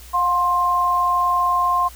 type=tone pair together; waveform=sine; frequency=714 / 1055.4 Hz; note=F5 / C6; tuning=+38 / +15 cents; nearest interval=perfect fifth; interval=677 cents; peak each=-23 / -16 dBFS; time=0.13-1.89 s; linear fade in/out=20 ms; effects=added 59 Hz sine -40 dBFS peak until 1.95 s + white hiss -44 dBFS RMS until 1.95 s